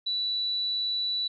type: tone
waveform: sine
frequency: 3951 Hz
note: B7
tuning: in tune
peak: -26 dBFS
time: 0.06-1.28 s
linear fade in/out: 10 ms
effects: none